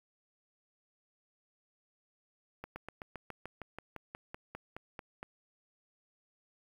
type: slowing click train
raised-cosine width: 0.5 ms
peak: -27 dBFS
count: 16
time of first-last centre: 2.64-5.229 s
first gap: 120 ms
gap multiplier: 1.05
effects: 9-bit